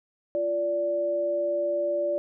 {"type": "tone pair together", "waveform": "sine", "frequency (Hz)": [346, 581.9], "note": ["F4", "D5"], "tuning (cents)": [-16, -16], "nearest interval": "major sixth", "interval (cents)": 900, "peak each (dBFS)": [-32, -24], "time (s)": [0.35, 2.18], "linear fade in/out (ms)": 0, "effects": []}